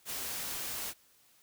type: noise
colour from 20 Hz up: white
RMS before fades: -38 dBFS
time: 0.05-0.94 s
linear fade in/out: 50 ms
effects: white hiss -65 dBFS RMS until 1.42 s